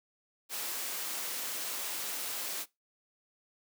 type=high-pass noise; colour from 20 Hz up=white; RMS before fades=-37 dBFS; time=0.49-2.66 s; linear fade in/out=50 ms; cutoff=280 Hz; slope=12 dB/octave; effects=noise-tail reverb RT60 0.2 s tail -21 dB re dry